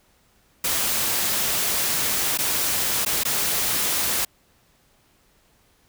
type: noise with dropouts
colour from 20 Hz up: white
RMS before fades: -23 dBFS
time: 0.64-4.25 s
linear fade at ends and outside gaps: 5 ms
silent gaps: 2.375-2.386 / 3.05-3.061 / 3.235-3.251 s
effects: pink hiss -61 dBFS RMS until 5.88 s